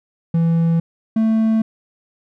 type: tone pair in turn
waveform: triangle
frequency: 166.1 / 221.7 Hz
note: E3 / A3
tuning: +13 / +13 cents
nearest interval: perfect fourth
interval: 500 cents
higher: second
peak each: -11 dBFS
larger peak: neither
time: 0.34-0.8 / 1.16-1.62 s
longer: neither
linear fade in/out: 5 ms
effects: none